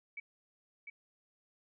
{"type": "tone with echo", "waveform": "sine", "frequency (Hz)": 2279, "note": "C#7", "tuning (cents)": 47, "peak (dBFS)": -40, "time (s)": [0.17, 0.2], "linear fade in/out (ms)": 5, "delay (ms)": 700, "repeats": 1, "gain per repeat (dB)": -4, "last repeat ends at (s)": 0.9, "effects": []}